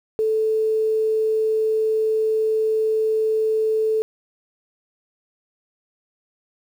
sine tone, 437.8 Hz, A4, 9 cents flat, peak -17 dBFS, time 0.19-4.02 s, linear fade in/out 0 ms, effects 8-bit

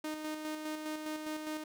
sawtooth tone with tremolo, 308.3 Hz, D#4, 16 cents flat, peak -32 dBFS, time 0.04-1.64 s, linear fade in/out 5 ms, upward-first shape square, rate 4.9 Hz, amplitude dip 40%, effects none

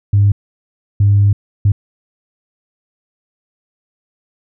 sine tone bursts at uneven times, 101.2 Hz, G#2, 44 cents flat, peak -6 dBFS, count 3, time 0.13-0.32 / 1-1.33 / 1.65-1.72 s, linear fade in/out 5 ms, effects tanh soft clip ceiling -3 dBFS

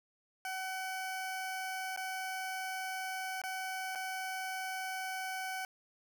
20% pulse tone with dropouts, 755 Hz, F#5, 35 cents sharp, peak -32 dBFS, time 0.45-5.65 s, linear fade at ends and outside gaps 1 ms, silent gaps 1.963-1.974 / 3.417-3.437 / 3.951-3.956 s, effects none

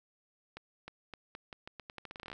accelerating click train, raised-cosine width 0.3 ms, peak -28 dBFS, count 19, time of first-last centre 0.57-2.33 s, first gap 310 ms, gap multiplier 0.83, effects none

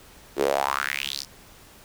sawtooth tone with high-pass filter sweep, 69.3 Hz, C#2, in tune, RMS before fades -26 dBFS, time 0.36-1.26 s, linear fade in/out 50 ms, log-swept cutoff 350 to 5600 Hz, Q 4.6, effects pink hiss -50 dBFS RMS until 1.84 s

